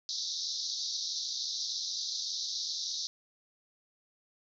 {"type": "band-pass noise", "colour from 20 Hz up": "pink", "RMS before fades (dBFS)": -36, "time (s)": [0.09, 3.07], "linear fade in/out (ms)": 0, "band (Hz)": [3700, 6100], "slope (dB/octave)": 96, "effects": []}